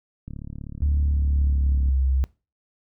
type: click train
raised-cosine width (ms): 5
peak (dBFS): -23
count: 59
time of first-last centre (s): 0.28-1.887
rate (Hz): 36.1
type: tone with pitch glide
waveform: sine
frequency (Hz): 72 to 66.02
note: D2 to C2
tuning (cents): -34 to +16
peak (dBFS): -18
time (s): 0.82-2.24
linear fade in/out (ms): 0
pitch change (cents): -150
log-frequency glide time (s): 0.98-1.99
effects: noise-tail reverb RT60 0.3 s tail -22 dB re dry